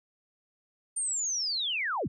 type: linear sweep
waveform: sine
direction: down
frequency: 9020 to 51 Hz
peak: -28 dBFS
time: 0.96-2.08 s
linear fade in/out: 10 ms
effects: none